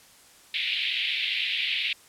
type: band-pass noise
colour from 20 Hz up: pink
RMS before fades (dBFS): -28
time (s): 0.54-1.93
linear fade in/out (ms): 2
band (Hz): 2200 to 3800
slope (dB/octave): 48
effects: white hiss -54 dBFS RMS until 2.08 s + low-pass 11000 Hz 12 dB/octave